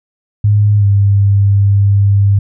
sine tone with pitch glide, 103.83 to 100.06 Hz, G#2 to G2, 0 to +36 cents, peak -6 dBFS, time 0.44-2.39 s, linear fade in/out 5 ms, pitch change -64 cents, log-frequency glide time 0.78-0.85 s, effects none

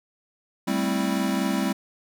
square chord, A minor seventh, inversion third, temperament equal, 196 / 220 / 261.6 / 329.6 Hz, G3 / A3 / C4 / E4, 0 / 0 / 0 / 0 cents, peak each -27 / -31 / -28 / -31 dBFS, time 0.67-1.73 s, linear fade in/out 10 ms, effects none

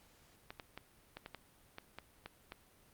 clicks, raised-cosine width 0.3 ms, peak -29 dBFS, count 10, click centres 0.505 / 0.598 / 0.776 / 1.17 / 1.261 / 1.347 / 1.784 / 1.986 / 2.26 / 2.521 s, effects pink hiss -66 dBFS RMS until 2.93 s + Opus 48 kbps

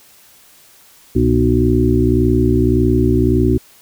harmonic tone with a mistuned harmonic, 61.74 Hz, B1, in tune, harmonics 1 / 2 / 4 / 5 / 6, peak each -17 / -17 / -17 / -17 / -17 dBFS, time 1.15-3.58 s, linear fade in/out 10 ms, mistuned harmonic 1, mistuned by +140 cents, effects white hiss -47 dBFS RMS until 3.81 s

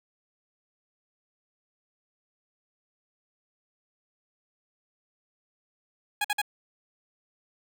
15% pulse tone bursts, 829 Hz, G#5, 3 cents flat, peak -18 dBFS, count 3, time 6.21-6.417 s, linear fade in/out 5 ms, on 35 ms, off 51 ms, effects none

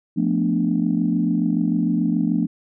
sine chord, B half-diminished seventh, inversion second, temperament equal, 174.61 / 220 / 246.9 / 293.7 Hz, F3 / A3 / B3 / D4, 0 / 0 / 0 / 0 cents, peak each -22 / -22 / -23 / -23 dBFS, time 0.16-2.47 s, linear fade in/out 20 ms, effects tanh soft clip ceiling -7 dBFS

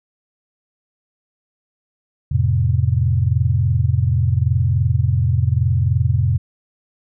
sine chord, F major, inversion none, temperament equal, 87.31 / 110 / 130.81 Hz, F2 / A2 / C3, 0 / 0 / 0 cents, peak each -18 dBFS, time 2.31-6.38 s, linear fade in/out 10 ms, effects none

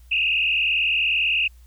sine tone with frequency modulation, 2671 Hz, E7, 22 cents sharp, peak -18 dBFS, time 0.11-1.48 s, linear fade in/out 10 ms, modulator 40.1 Hz, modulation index 4.4, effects added 60 Hz sine -45 dBFS peak until 1.66 s + white hiss -61 dBFS RMS until 1.66 s

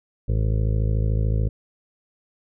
harmonic tone, 53.7 Hz, A1, 41 cents flat, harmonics 1 / 2 / 3 / 4 / 6 / 7 / 8 / 9 / 10, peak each -21 / -22 / -31 / -36 / -41 / -43 / -38 / -39 / -42 dBFS, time 0.28-1.49 s, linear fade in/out 10 ms, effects none

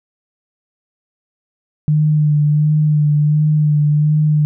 sine tone with vibrato, 150.5 Hz, D3, 43 cents sharp, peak -10 dBFS, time 1.88-4.45 s, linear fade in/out 0 ms, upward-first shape sine, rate 1.4 Hz, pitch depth 26 cents each way, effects none

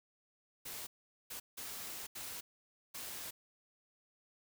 white noise bursts at uneven times, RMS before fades -45 dBFS, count 5, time 0.65-0.87 / 1.3-1.4 / 1.57-2.07 / 2.15-2.41 / 2.94-3.31 s, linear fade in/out 10 ms, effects none

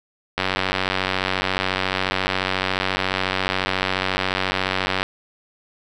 click train, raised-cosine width 0.3 ms, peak -4 dBFS, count 439, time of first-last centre 0.38-5.03 s, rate 94.2 Hz, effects none

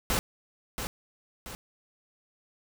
pink noise with echo, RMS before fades -27 dBFS, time 0.1-0.19 s, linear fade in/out 0 ms, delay 680 ms, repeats 2, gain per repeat -7 dB, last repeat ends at 1.55 s, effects none

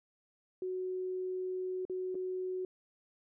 sine tone with dropouts, 370 Hz, F#4, in tune, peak -34 dBFS, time 0.62-2.65 s, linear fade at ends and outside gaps 2 ms, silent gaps 1.852-1.897 / 2.146-2.152 s, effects none

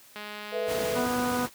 click train, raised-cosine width 0.3 ms, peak -23 dBFS, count 174, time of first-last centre 0.16-0.988 s, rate 209 Hz
sine chord, A suspended second, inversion none, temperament equal, 440 / 493.9 / 659.3 Hz, A4 / B4 / E5, 0 / 0 / 0 cents, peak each -33 / -30 / -32 dBFS, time 0.51-1.08 s, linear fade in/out 50 ms
pink noise, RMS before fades -34 dBFS, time 0.66-1.5 s, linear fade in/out 50 ms
harmonic tone, 246.9 Hz, B3, in tune, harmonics 1 / 2 / 3 / 4 / 5 / 6, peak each -29 / -32 / -34 / -35 / -36 / -37 dBFS, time 0.95-1.47 s, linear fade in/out 20 ms
effects white hiss -54 dBFS RMS until 1.54 s + high-pass 100 Hz 12 dB/octave

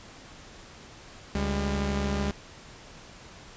sawtooth tone pair together, 71.3 / 201.1 Hz, C#2 / G3, +49 / +44 cents, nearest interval octave + tritone, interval 1795 cents, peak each -25 dBFS, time 1.35-2.31 s, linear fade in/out 0 ms, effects pink hiss -48 dBFS RMS until 3.56 s + resampled to 16000 Hz

